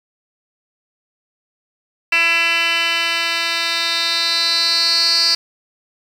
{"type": "tone with band-pass filter sweep", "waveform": "10% pulse", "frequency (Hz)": 335, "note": "E4", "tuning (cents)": 28, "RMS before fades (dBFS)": -17, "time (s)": [2.12, 5.35], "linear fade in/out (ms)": 5, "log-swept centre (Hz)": [2700, 4600], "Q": 8, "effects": ["7-bit"]}